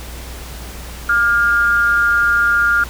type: tone with amplitude modulation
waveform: sine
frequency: 1408 Hz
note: F6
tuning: 14 cents sharp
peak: -8 dBFS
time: 1.09-2.84 s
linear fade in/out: 5 ms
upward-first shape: sine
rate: 216 Hz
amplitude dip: 65%
effects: added 60 Hz sine -30 dBFS peak until 2.89 s + pink hiss -34 dBFS RMS until 2.89 s